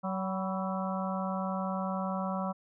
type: harmonic tone with a mistuned harmonic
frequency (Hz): 188.9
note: F#3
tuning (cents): +36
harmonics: 1 / 3 / 4 / 5 / 6 / 7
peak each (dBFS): -33 / -38 / -39 / -40 / -41 / -41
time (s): 0.03-2.53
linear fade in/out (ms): 20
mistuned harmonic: 5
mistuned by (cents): +68
effects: none